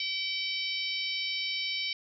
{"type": "harmonic tone", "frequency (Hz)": 766, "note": "G5", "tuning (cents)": -40, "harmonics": [3, 4, 5, 6, 7], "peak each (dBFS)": [-35, -36, -37, -38, -38], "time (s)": [0, 1.93], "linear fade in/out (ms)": 2, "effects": []}